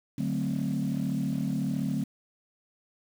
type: chord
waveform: sine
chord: D dominant seventh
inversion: none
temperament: equal with one note detuned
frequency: 146.83 / 185.96 / 220 / 261.6 Hz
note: D3 / F#3 / A3 / C4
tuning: 0 / +9 / 0 / 0 cents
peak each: -31 dBFS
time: 0.18-2.04 s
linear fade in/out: 5 ms
effects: tanh soft clip ceiling -21 dBFS + 8-bit